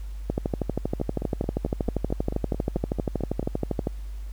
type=two click trains; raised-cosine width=2 ms; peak=-17 / -11 dBFS; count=12 / 46; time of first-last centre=1-3.428 / 0.3-3.871 s; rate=4.53 / 12.6 Hz; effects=added 50 Hz sine -32 dBFS peak until 4.32 s + pink hiss -56 dBFS RMS until 4.32 s